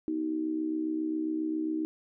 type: tone with amplitude modulation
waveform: sine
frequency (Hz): 314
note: D#4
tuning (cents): +16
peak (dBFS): -25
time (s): 0.08-1.85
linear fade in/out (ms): 0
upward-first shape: sine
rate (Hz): 67.4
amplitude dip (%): 70
effects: none